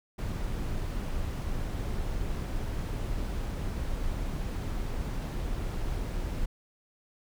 brown noise, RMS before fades -32 dBFS, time 0.18-6.46 s, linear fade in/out 10 ms, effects none

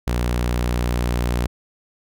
sawtooth tone, 60.2 Hz, B1, 44 cents flat, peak -15 dBFS, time 0.07-1.47 s, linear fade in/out 5 ms, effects none

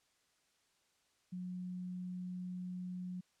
sine tone, 181.2 Hz, F#3, 36 cents flat, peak -40 dBFS, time 1.32-3.21 s, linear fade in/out 10 ms, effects white hiss -75 dBFS RMS until 3.4 s + low-pass 8000 Hz 12 dB/octave

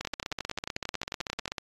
two click trains, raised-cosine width 0.2 ms, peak -15 / -15 dBFS, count 17 / 26, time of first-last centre 0.05-1.479 / 0.01-1.582 s, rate 11.2 / 15.9 Hz, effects AAC 32 kbps

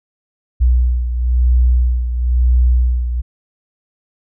sine beating tone pair, 61.2 / 62.2 Hz, B1 / B1, -15 / +13 cents, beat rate 1 Hz, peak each -11 / -18 dBFS, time 0.6-3.22 s, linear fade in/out 20 ms, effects none

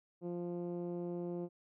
10% pulse tone with low-pass filter, 174.61 Hz, F3, in tune, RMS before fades -40 dBFS, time 0.21-1.49 s, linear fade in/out 50 ms, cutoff 370 Hz, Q 1.4, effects none

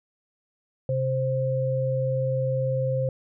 sine tone pair together, 131.2 / 524.8 Hz, C3 / C5, +5 / +5 cents, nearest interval 2 octaves, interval 2400 cents, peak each -25 / -25 dBFS, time 0.89-3.09 s, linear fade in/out 2 ms, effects none

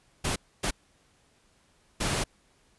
pink noise bursts at uneven times, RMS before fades -28 dBFS, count 3, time 0.24-0.36 / 0.63-0.71 / 2-2.24 s, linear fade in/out 10 ms, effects pink hiss -65 dBFS RMS until 2.78 s + resampled to 24000 Hz

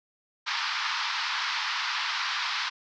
pink band-pass noise, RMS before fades -30 dBFS, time 0.46-2.7 s, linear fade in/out 20 ms, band 930 to 5300 Hz, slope 48 dB/octave, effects none

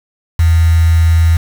sine tone with quantisation, 82.41 Hz, E2, in tune, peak -6 dBFS, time 0.39-1.37 s, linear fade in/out 5 ms, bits 4, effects none

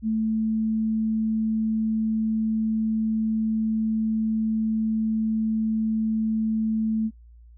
sine tone, 220 Hz, A3, in tune, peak -21 dBFS, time 0.02-7.11 s, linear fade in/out 50 ms, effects noise-tail reverb RT60 0.1 s tail -26 dB re dry + added 58 Hz sine -46 dBFS peak until 7.57 s

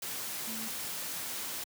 sine tone in noise, 223.4 Hz, A3, 27 cents sharp, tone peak -42 dBFS, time 0.47-0.68 s, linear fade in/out 5 ms, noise white, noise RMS -38 dBFS, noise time 0.02-1.64 s, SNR -7 dB, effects high-pass 100 Hz 12 dB/octave

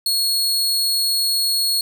sawtooth tone, 4328 Hz, C#8, 42 cents flat, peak -14 dBFS, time 0.06-1.81 s, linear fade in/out 2 ms, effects none

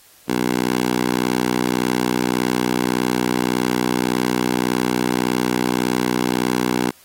10% pulse tone with high-pass filter, 61.74 Hz, B1, in tune, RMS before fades -20 dBFS, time 0.28-6.91 s, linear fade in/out 10 ms, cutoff 250 Hz, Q 1.2, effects white hiss -50 dBFS RMS until 7.04 s + AAC 48 kbps

